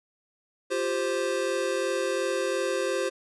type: chord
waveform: square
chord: F suspended second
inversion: none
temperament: equal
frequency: 349.2 / 392 / 523.3 Hz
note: F4 / G4 / C5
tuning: 0 / 0 / 0 cents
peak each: -33 / -31 / -29 dBFS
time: 0.7-3.1 s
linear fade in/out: 20 ms
effects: resampled to 24000 Hz